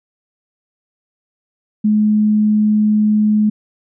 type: tone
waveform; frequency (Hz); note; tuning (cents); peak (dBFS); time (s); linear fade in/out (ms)
sine; 212.3; G#3; +38; -10; 1.84-3.5; 10
effects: none